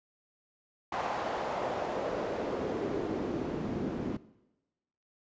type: noise with band-pass filter sweep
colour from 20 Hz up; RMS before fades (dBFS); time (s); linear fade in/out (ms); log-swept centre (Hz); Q
pink; -34; 0.92-4.17; 5; 860 to 240; 1.8
effects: noise-tail reverb RT60 1.0 s tail -19 dB re dry + resampled to 16000 Hz